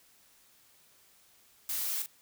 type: noise with echo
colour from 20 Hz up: blue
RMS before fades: -34 dBFS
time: 1.69-2.02 s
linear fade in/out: 2 ms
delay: 41 ms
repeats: 1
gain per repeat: -7 dB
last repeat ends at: 2.061 s
effects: white hiss -63 dBFS RMS until 2.21 s